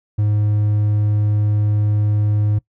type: tone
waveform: triangle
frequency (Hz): 104.8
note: G#2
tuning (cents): +16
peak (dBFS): -12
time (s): 0.18-2.59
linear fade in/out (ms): 10
effects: noise-tail reverb RT60 0.1 s tail -21 dB re dry